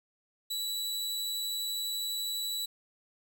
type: tone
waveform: sawtooth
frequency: 3936 Hz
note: B7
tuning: 7 cents flat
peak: -29 dBFS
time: 0.5-2.66 s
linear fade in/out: 10 ms
effects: none